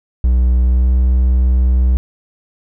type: tone with pitch glide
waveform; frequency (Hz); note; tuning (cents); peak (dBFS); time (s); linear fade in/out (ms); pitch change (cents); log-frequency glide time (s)
triangle; 61.74 to 62.89; B1 to B1; 0 to +32; -7; 0.24-1.97; 0; +32; 0.61-0.92
effects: none